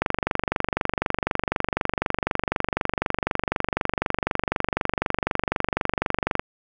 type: click train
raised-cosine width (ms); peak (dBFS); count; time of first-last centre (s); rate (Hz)
0.5; -6; 154; 0.02-6.395; 24
effects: none